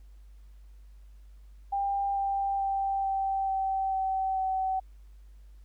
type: tone with pitch steps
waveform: sine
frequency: 795 / 789.1 / 783.1 / 777.3 / 771.5 / 765.7 / 760 Hz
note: G5 / G5 / G5 / G5 / G5 / G5 / F#5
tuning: +24 / +11 / -2 / -15 / -28 / -41 / +46 cents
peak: -26 dBFS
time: 1.72-4.8 s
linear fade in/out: 10 ms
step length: 440 ms
effects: added 50 Hz sine -48 dBFS peak until 5.64 s + pink hiss -71 dBFS RMS until 5.64 s